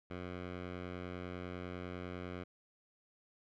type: tone with low-pass filter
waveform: 10% pulse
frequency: 90 Hz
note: F#2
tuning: 47 cents flat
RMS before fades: -44 dBFS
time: 0.1-2.44 s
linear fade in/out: 10 ms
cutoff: 2500 Hz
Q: 1.1
effects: none